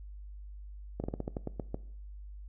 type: slowing click train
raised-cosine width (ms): 2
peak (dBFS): -21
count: 10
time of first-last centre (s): 1-1.744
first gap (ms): 39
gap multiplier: 1.18
effects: noise-tail reverb RT60 0.6 s tail -19 dB re dry + added 50 Hz sine -43 dBFS peak until 2.48 s